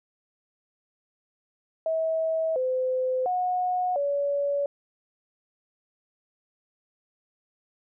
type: tone with pitch steps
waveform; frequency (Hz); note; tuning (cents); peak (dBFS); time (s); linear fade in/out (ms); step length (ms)
sine; 645 / 513 / 728 / 568; E5 / C5 / F#5 / C#5; -38 / -34 / -28 / +42; -23; 1.86-4.66; 2; 700
effects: none